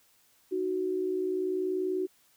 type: tone pair together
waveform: sine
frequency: 311.1 / 371.4 Hz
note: D#4 / F#4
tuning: 0 / +7 cents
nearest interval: minor third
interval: 307 cents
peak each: -35 / -28 dBFS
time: 0.51-2.07 s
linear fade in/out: 20 ms
effects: white hiss -65 dBFS RMS until 2.36 s

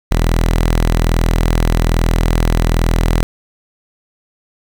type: tone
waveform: sawtooth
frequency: 41.2 Hz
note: E1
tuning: in tune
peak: -7 dBFS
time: 0.11-3.23 s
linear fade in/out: 0 ms
effects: 7-bit

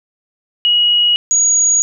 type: tone pair in turn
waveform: sine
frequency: 2903 / 6731 Hz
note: F#7 / G#8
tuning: -34 / +22 cents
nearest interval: octave + minor third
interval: 1456 cents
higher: second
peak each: -9 dBFS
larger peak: neither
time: 0.65-1.16 / 1.31-1.82 s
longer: neither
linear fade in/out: 0 ms
effects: none

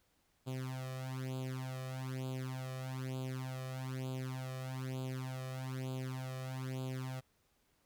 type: tone with flanger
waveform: sawtooth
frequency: 130.1 Hz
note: C3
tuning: 9 cents flat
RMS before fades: -41 dBFS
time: 0.46-7.21 s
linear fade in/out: 20 ms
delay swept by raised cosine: 0.26 to 1.66 ms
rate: 1.1 Hz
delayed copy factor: +0.9
effects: pink hiss -75 dBFS RMS until 7.85 s

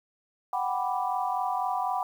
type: chord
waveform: sine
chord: G major seventh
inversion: third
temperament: equal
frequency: 740 / 784 / 987.8 / 1174.7 Hz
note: F#5 / G5 / B5 / D6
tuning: 0 / 0 / 0 / 0 cents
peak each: -30 / -32 / -31 / -35 dBFS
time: 0.53-2.03 s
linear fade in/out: 2 ms
effects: 9-bit

